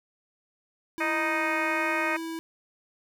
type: tone with vibrato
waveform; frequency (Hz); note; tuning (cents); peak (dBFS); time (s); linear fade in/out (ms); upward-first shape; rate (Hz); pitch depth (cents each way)
square; 329.3; E4; -2; -33; 0.98-2.39; 0; sine; 1.3; 12
type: harmonic tone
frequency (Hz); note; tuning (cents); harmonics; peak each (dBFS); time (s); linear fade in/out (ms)
311.1; D#4; 0; 2 / 3 / 4 / 5 / 6 / 7 / 8; -33 / -33 / -33 / -33 / -33 / -33 / -33; 1-2.17; 10
effects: none

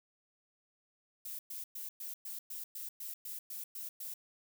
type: noise bursts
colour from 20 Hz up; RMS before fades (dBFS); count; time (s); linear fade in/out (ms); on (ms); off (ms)
violet; -43; 12; 1.25-4.14; 5; 140; 110
effects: none

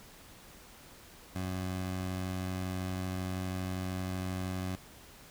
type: tone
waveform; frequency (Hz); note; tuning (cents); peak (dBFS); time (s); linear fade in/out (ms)
20% pulse; 92.7; F#2; +4; -29; 1.35-4.76; 10
effects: pink hiss -54 dBFS RMS until 5.3 s

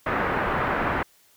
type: low-pass noise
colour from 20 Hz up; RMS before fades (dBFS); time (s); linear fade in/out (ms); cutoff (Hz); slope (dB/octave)
white; -25; 0.06-1.03; 5; 1700; 24
effects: white hiss -59 dBFS RMS until 1.36 s

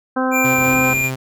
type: harmonic tone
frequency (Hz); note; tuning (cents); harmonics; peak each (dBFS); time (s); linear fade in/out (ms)
258.7; C4; -19; 1 / 2 / 3 / 4 / 5 / 6; -19 / -22 / -24 / -25 / -26 / -27; 0.16-0.94; 10
type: tone with pitch glide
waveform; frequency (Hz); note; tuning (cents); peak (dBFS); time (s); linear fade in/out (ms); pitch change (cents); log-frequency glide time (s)
square; 2375 to 2400; D7 to D7; +19 to +37; -17; 0.31-1.11; 50; +18; 0.64-0.77
type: tone with tremolo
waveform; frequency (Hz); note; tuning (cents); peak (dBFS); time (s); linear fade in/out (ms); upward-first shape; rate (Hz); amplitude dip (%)
sawtooth; 130.81; C3; 0; -18; 0.44-1.16; 10; square; 5; 30
type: low-pass noise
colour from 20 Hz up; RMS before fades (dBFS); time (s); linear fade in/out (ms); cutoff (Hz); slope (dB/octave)
white; -33; 0.51-1.05; 50; 260; 12
effects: none

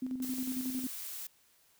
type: tone with tremolo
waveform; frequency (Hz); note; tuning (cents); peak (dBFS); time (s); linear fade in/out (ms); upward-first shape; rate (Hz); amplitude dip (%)
sine; 256.6; C4; -34; -32; 0.02-0.87; 5; square; 11; 50
type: noise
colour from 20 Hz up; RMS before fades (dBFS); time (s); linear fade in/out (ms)
blue; -42; 0.22-1.27; 5
effects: white hiss -67 dBFS RMS until 1.79 s

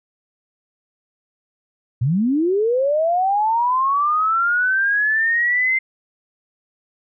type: linear sweep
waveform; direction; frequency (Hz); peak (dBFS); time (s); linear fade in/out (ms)
sine; up; 110 to 2093; -15; 2.01-5.79; 10
effects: none

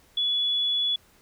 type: tone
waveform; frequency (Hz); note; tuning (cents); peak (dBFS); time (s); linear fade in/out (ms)
sine; 3410; G#7; +45; -22; 0.17-0.96; 5
effects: pink hiss -59 dBFS RMS until 1.21 s

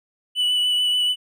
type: tone with vibrato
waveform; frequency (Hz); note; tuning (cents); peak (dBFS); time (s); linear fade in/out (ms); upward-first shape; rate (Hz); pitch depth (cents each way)
triangle; 2968; F#7; +5; -16; 0.35-1.16; 50; triangle; 6.9; 19
effects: none

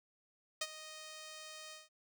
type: tone with ADSR envelope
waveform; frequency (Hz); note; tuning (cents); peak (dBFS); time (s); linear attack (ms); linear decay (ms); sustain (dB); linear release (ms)
5% pulse; 622.3; D#5; 0; -22; 0.61-1.89; 7; 43; -15; 170
effects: none

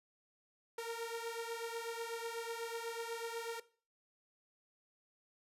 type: beating tone pair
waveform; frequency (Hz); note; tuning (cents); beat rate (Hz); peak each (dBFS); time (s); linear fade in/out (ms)
sawtooth; 458.6 / 466.7; A#4 / A#4; -28 / +2; 8.1; -38 / -40; 0.78-3.6; 5
effects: noise-tail reverb RT60 0.4 s tail -18 dB re dry + resampled to 32000 Hz

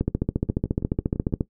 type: two click trains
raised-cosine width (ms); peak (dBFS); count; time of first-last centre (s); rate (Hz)
3; -18 / -9; 6 / 21; 0.49-1.326 / 0.01-1.409; 5.98 / 14.3
effects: noise-tail reverb RT60 0.1 s tail -17 dB re dry

